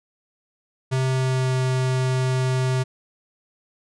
square tone with pitch glide, 130.81 to 129.38 Hz, C3 to C3, 0 to -19 cents, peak -20 dBFS, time 0.91-2.84 s, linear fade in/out 20 ms, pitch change -19 cents, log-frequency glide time 1.06-1.54 s, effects resampled to 22050 Hz

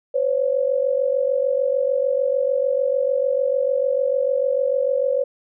sine tone pair together, 510 / 556.7 Hz, C5 / C#5, -44 / +7 cents, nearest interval major second, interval 151 cents, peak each -20 / -20 dBFS, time 0.14-5.24 s, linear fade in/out 10 ms, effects none

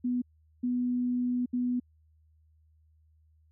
sine tone bursts at uneven times, 246.9 Hz, B3, in tune, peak -26 dBFS, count 3, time 0.04-0.22 / 0.63-1.46 / 1.53-1.8 s, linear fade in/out 10 ms, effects added 78 Hz sine -61 dBFS peak until 3.51 s

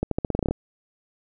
accelerating click train, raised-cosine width 2 ms, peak -10 dBFS, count 11, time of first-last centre 0.03-0.51 s, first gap 83 ms, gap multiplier 0.87, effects none

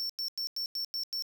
square tone bursts, 5430 Hz, F8, 50 cents flat, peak -32 dBFS, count 7, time 0-1.223 s, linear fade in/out 0 ms, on 95 ms, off 93 ms, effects none

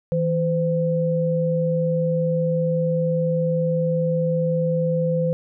sine tone pair together, 162.3 / 512 Hz, E3 / C5, -27 / -38 cents, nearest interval octave + minor sixth, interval 1989 cents, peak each -21 dBFS, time 0.12-5.33 s, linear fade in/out 0 ms, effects none

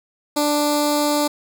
10% pulse tone with notch filter, 294.7 Hz, D4, 6 cents sharp, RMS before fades -19 dBFS, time 0.36-1.28 s, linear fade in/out 10 ms, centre 1700 Hz, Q 0.75, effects none

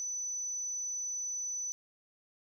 sine tone, 5990 Hz, F#8, 20 cents sharp, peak -34 dBFS, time 0-1.72 s, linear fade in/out 0 ms, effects 11-bit

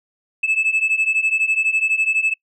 sine beating tone pair, 2605 / 2617 Hz, E7 / E7, -21 / -13 cents, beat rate 12 Hz, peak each -18 / -16 dBFS, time 0.43-2.34 s, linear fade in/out 10 ms, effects noise-tail reverb RT60 0.1 s tail -26 dB re dry + tanh soft clip ceiling -12 dBFS

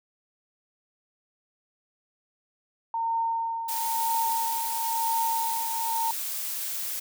sine tone with tremolo, 914 Hz, A#5, 34 cents flat, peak -23 dBFS, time 2.94-6.11 s, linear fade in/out 2 ms, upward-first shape triangle, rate 1 Hz, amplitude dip 60%
blue noise, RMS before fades -32 dBFS, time 3.68-7 s, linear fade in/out 10 ms
effects none

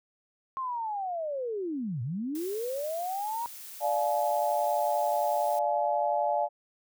sine linear two-way sweep, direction down then up, 1074 to 110.3 to 959 Hz, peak -30 dBFS, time 0.57-3.46 s, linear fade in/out 0 ms, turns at 2.02 s
blue noise, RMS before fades -44 dBFS, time 2.35-5.59 s, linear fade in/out 2 ms
sine chord, D diminished, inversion none, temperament equal with one note detuned, 587.3 / 698.5 / 851.5 Hz, D5 / F5 / Ab5, 0 / 0 / +43 cents, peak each -29 dBFS, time 3.8-6.49 s, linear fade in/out 50 ms
effects none

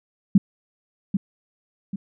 sine tone with echo, 196 Hz, G3, in tune, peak -9 dBFS, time 0.35-0.38 s, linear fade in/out 5 ms, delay 790 ms, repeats 2, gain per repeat -8 dB, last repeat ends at 1.96 s, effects none

